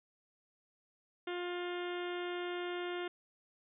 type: harmonic tone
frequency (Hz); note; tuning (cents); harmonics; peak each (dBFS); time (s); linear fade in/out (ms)
353.7; F4; +22; 1 / 2 / 3 / 4 / 5 / 6 / 7 / 8 / 9 / 10; -38 / -46 / -50 / -47 / -51 / -50 / -57 / -52 / -53 / -55; 1.27-3.08; 5
effects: none